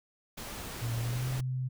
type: noise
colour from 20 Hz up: pink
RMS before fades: -41 dBFS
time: 0.37-1.41 s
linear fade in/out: 10 ms
type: tone with pitch glide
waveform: sine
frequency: 116.4 to 128.41 Hz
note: A#2 to C3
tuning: -2 to -32 cents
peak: -30 dBFS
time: 0.81-1.69 s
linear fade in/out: 20 ms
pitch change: +170 cents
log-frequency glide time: 1-1.27 s
effects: none